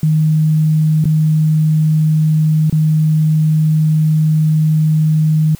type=tone with dropouts; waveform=sine; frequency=155.56 Hz; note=D#3; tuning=in tune; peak=-9 dBFS; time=0.03-5.55 s; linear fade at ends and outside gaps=2 ms; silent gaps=1.042-1.054 / 2.698-2.725 s; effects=white hiss -42 dBFS RMS until 5.59 s